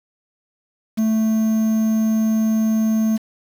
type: tone with quantisation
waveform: triangle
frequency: 220 Hz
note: A3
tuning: in tune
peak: -13 dBFS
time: 0.97-3.18 s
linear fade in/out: 20 ms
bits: 6
effects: none